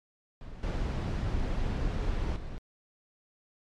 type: noise with level steps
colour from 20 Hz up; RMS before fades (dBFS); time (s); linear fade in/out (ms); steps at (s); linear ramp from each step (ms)
brown; -43 / -30 / -39; 0.41-2.58; 0; 0.63 / 2.36; 2
effects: low-pass 5000 Hz 12 dB/octave + MP3 64 kbps